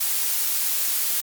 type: noise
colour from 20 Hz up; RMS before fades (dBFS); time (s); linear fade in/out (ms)
blue; -23; 0-1.21; 10
effects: Opus 48 kbps